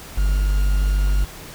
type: tone with quantisation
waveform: triangle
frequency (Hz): 49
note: G1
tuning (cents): 0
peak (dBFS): -13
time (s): 0.17-1.25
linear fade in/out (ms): 10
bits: 6
effects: pink hiss -38 dBFS RMS until 1.54 s